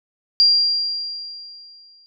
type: tone with exponential decay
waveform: sine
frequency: 4767 Hz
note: D8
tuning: 25 cents sharp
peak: -9 dBFS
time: 0.4-2.06 s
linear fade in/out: 0 ms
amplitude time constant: 360 ms
effects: none